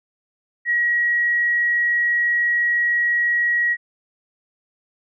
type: tone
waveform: sine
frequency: 1907 Hz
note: A#6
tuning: 39 cents sharp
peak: -16 dBFS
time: 0.65-3.77 s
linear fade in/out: 50 ms
effects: none